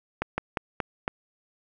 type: slowing click train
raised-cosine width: 0.5 ms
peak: -11 dBFS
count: 5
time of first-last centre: 0.22-1.079 s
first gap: 160 ms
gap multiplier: 1.2
effects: none